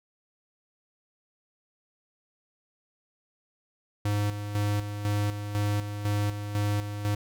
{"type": "tone with tremolo", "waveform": "square", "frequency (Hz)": 103.3, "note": "G#2", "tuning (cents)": -9, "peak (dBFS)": -25, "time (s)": [4.05, 7.15], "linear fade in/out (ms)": 5, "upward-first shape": "square", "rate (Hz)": 2, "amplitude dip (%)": 60, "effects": []}